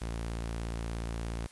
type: tone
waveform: sawtooth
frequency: 56.9 Hz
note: A#1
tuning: 41 cents flat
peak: -30 dBFS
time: 0.01-1.47 s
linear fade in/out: 10 ms
effects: white hiss -56 dBFS RMS until 1.51 s + resampled to 24000 Hz